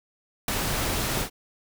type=noise with ADSR envelope; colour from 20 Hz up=pink; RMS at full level=-21 dBFS; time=0.48-1.3 s; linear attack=5 ms; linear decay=4 ms; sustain=-6 dB; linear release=90 ms; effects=none